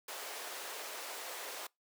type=high-pass noise; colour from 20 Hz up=pink; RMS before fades=-44 dBFS; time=0.08-1.67 s; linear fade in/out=5 ms; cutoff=450 Hz; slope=24 dB/octave; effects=noise-tail reverb RT60 0.2 s tail -26 dB re dry